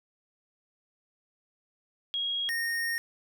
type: tone pair in turn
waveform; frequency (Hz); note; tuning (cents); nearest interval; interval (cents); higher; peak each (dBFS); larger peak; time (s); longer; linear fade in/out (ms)
sine / square; 3288 / 1850.2; G#7 / A#6; -18 / -13; minor seventh; 995; first; -28 / -29; first; 2.14-2.49 / 2.49-2.98; second; 0
effects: none